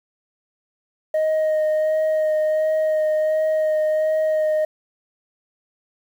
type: tone with vibrato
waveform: sine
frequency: 622.3 Hz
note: D#5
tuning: in tune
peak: -14 dBFS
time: 1.14-4.65 s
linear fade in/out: 5 ms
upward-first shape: sine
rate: 1.4 Hz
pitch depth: 13 cents each way
effects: tanh soft clip ceiling -16 dBFS + 8-bit